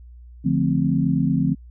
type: chord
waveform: sine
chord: D minor seventh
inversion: none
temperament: equal with one note detuned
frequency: 146.83 / 175.52 / 220 / 261.6 Hz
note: D3 / F3 / A3 / C4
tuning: 0 / +9 / 0 / 0 cents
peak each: -22 / -22 / -25 / -22 dBFS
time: 0.44-1.55 s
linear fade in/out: 20 ms
effects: added 60 Hz sine -40 dBFS peak until 1.7 s